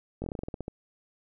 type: slowing click train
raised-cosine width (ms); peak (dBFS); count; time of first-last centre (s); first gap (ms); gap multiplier
2; -21; 12; 0.22-0.681; 20; 1.14
effects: none